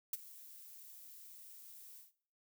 violet noise with ADSR envelope, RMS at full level -35 dBFS, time 0.13-2.12 s, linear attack 3 ms, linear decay 26 ms, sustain -20 dB, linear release 150 ms, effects noise-tail reverb RT60 0.5 s tail -17 dB re dry

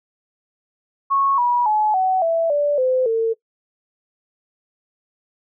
sine tone with pitch steps, 1100 / 968.7 / 853.1 / 751.3 / 661.7 / 582.7 / 513.2 / 451.9 Hz, C#6 / B5 / G#5 / F#5 / E5 / D5 / C5 / A4, -14 / -34 / +46 / +26 / +6 / -14 / -34 / +46 cents, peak -15 dBFS, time 1.1-3.34 s, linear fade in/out 20 ms, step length 280 ms, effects noise-tail reverb RT60 0.1 s tail -20 dB re dry

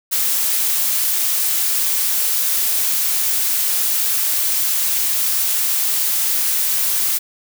blue noise, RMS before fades -18 dBFS, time 0.11-7.19 s, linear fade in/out 20 ms, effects none

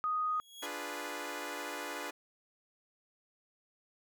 sine tone, 1244.5 Hz, D#6, in tune, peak -30 dBFS, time 0.04-0.4 s, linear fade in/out 0 ms
sawtooth tone with exponential growth, 3322 Hz, G#7, in tune, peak -37 dBFS, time 0.25-0.66 s, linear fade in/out 5 ms, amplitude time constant 87 ms
10% pulse chord, D diminished seventh, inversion none, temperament equal, 293.7 / 349.2 / 415.3 / 493.9 Hz, D4 / F4 / Ab4 / Cb5, 0 / 0 / 0 / 0 cents, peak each -35 / -37 / -37 / -35 dBFS, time 0.62-2.11 s, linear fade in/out 10 ms
effects none

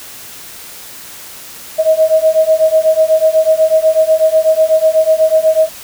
sine beating tone pair, 630 / 638.1 Hz, D#5 / D#5, +21 / +44 cents, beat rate 8.1 Hz, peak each -11 / -10 dBFS, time 1.78-5.69 s, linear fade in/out 20 ms, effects white hiss -32 dBFS RMS until 5.83 s

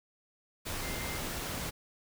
sine tone in noise, 2093 Hz, C7, in tune, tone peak -44 dBFS, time 0.82-1.19 s, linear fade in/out 20 ms, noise pink, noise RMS -37 dBFS, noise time 0.65-1.71 s, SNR -10 dB, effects none

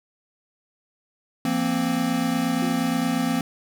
square chord, F suspended fourth, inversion none, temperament equal with one note detuned, 171.22 / 233.1 / 261.6 Hz, F3 / Bb3 / C4, -34 / 0 / 0 cents, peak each -29 / -26 / -25 dBFS, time 1.45-3.41 s, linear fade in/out 2 ms
sine tone with exponential decay, 352.5 Hz, F4, 16 cents sharp, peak -28 dBFS, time 2.62-3.03 s, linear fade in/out 2 ms, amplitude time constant 88 ms
effects none

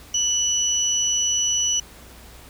sine tone pair together, 2960 / 5920 Hz, F#7 / F#8, 0 / 0 cents, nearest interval octave, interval 1200 cents, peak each -24 / -20 dBFS, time 0.14-1.8 s, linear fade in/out 5 ms, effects added 60 Hz sine -47 dBFS peak until 2.49 s + pink hiss -46 dBFS RMS until 2.49 s

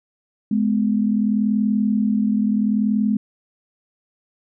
sine tone pair together, 210.5 / 251.2 Hz, G#3 / B3, +24 / +30 cents, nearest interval minor third, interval 306 cents, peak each -17 / -22 dBFS, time 0.51-3.17 s, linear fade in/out 5 ms, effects none

